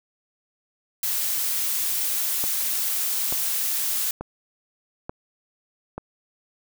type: noise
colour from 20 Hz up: blue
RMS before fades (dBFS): -25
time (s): 1.03-4.11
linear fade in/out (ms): 2
type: click train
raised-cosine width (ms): 1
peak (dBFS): -17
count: 5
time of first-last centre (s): 2.44-5.98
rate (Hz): 1.13
effects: none